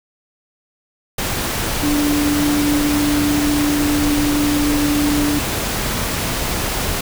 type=tone in noise; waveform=sine; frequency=293.1 Hz; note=D4; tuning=3 cents flat; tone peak=-15 dBFS; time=1.83-5.39 s; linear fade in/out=5 ms; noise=pink; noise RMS=-21 dBFS; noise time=1.18-7.01 s; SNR=+3 dB; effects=none